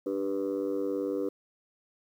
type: chord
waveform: sine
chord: G major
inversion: second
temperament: just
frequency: 294 / 392 / 490 Hz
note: D4 / G4 / B4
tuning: +2 / 0 / -14 cents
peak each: -31 dBFS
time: 0.06-1.29 s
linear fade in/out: 5 ms
effects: tanh soft clip ceiling -23 dBFS + 10-bit